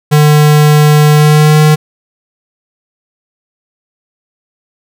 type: tone with pitch glide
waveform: square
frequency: 150 to 152.8 Hz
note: D3 to D#3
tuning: +37 to -31 cents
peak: -4 dBFS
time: 0.11-1.76 s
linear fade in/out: 20 ms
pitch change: +32 cents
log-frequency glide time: 1.14-1.58 s
effects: none